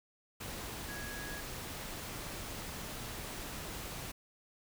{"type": "tone in noise", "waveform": "sine", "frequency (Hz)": 1663, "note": "G#6", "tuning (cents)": 2, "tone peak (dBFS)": -45, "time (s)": [0.88, 1.41], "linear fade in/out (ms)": 10, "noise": "pink", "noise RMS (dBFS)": -43, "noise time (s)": [0.4, 4.12], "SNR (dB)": -5, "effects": []}